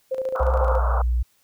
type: tone with tremolo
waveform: sine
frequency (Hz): 523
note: C5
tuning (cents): -1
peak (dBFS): -21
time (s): 0.11-0.79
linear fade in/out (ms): 10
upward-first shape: square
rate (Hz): 14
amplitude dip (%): 60
type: band-pass noise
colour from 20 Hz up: white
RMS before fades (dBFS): -27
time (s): 0.35-1.02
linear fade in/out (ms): 5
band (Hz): 460 to 1400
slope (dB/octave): 96
type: tone with pitch glide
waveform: sine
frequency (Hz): 62.9 to 59.96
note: B1 to A#1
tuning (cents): +32 to +49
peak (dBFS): -18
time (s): 0.4-1.23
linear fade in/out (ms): 10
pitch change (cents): -83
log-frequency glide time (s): 0.6-0.66
effects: white hiss -63 dBFS RMS until 1.43 s